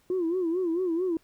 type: tone with vibrato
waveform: sine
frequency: 349.2 Hz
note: F4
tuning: in tune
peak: -23 dBFS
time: 0.1-1.17 s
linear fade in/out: 2 ms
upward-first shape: sine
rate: 4.5 Hz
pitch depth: 130 cents each way
effects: tanh soft clip ceiling -21 dBFS + pink hiss -65 dBFS RMS until 1.23 s